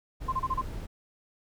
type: noise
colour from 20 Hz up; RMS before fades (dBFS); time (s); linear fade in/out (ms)
brown; -37; 0.2-0.87; 20
type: tone bursts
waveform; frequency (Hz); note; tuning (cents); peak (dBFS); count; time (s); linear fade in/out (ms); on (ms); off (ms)
sine; 1046.5; C6; 0; -25; 5; 0.28-0.616; 10; 44; 29
effects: none